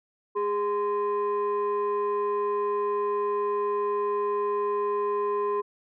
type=tone pair together; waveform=sine; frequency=410 / 1034.1 Hz; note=G#4 / C6; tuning=-22 / -21 cents; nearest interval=octave + major third; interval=1601 cents; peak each=-24 / -27 dBFS; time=0.35-5.62 s; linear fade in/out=20 ms; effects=tanh soft clip ceiling -20 dBFS